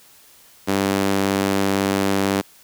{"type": "tone with high-pass filter", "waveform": "sawtooth", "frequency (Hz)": 98, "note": "G2", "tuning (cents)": 0, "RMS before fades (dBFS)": -20, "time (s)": [0.67, 2.42], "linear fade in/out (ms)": 20, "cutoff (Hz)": 250, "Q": 1.2, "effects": ["white hiss -50 dBFS RMS until 2.63 s"]}